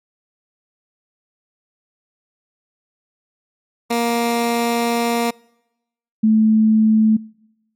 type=tone pair in turn; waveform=15% pulse / sine; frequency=234.8 / 218.3 Hz; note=A#3 / A3; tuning=+13 / -13 cents; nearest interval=minor second; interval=126 cents; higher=first; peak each=-10 dBFS; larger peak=neither; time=3.9-5.31 / 6.23-7.17 s; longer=first; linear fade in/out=10 ms; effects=noise-tail reverb RT60 0.9 s tail -26 dB re dry + MP3 64 kbps